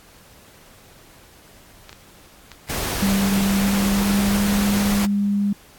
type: clicks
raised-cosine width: 0.2 ms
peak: -21 dBFS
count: 4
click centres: 1.894 / 1.929 / 2.517 / 2.688 s
type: noise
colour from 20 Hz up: pink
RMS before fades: -25 dBFS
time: 2.69-5.06 s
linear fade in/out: 10 ms
type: tone with pitch glide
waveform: sine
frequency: 196.4 to 202.3 Hz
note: G3 to G#3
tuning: +4 to -45 cents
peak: -17 dBFS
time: 3.02-5.53 s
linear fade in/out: 5 ms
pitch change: +51 cents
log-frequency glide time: 3.37-4.5 s
effects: pink hiss -49 dBFS RMS until 5.78 s + AAC 64 kbps